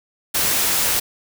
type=noise; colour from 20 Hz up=white; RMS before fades=-19 dBFS; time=0.34-1 s; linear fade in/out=10 ms; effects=none